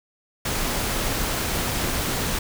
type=noise; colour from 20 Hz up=pink; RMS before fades=-25 dBFS; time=0.45-2.39 s; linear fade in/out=5 ms; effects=none